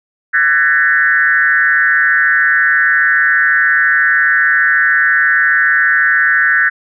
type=tone with frequency modulation; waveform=sine; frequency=1661.2 Hz; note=G#6; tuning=in tune; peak=-8 dBFS; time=0.33-6.7 s; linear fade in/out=20 ms; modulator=152 Hz; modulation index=1.5; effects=none